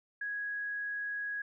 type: tone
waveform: sine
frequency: 1661.2 Hz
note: G#6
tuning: in tune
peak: -34 dBFS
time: 0.21-1.42 s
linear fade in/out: 5 ms
effects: none